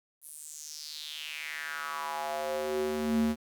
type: tone with high-pass filter sweep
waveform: square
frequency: 76 Hz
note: D#2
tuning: 40 cents flat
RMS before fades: -34 dBFS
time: 0.21-3.36 s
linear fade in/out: 50 ms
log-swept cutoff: 11000 to 180 Hz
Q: 4.3
effects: 10-bit